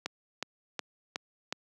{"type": "click train", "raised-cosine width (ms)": 0.2, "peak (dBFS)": -15, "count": 5, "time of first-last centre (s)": [0.06, 1.525], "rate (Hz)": 2.73, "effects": ["high-pass 200 Hz 12 dB/octave"]}